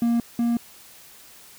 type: tone pair in turn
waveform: triangle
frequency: 234.6 / 235.6 Hz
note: A#3 / A#3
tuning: +11 / +19 cents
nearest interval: unison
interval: 8 cents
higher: second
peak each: -16 / -17 dBFS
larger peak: first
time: 0.02-0.2 / 0.39-0.57 s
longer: neither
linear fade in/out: 2 ms
effects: white hiss -48 dBFS RMS until 1.58 s